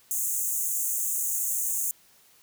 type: high-pass noise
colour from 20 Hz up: pink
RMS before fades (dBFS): -28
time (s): 0.11-1.91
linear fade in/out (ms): 0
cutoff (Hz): 6400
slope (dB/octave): 96
effects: white hiss -59 dBFS RMS until 2.42 s